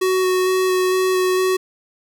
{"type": "tone with vibrato", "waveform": "square", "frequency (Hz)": 371.5, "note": "F#4", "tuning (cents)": 7, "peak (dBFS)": -16, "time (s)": [0.01, 1.57], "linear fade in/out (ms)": 10, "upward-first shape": "square", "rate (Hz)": 2.2, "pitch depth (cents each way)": 9, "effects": []}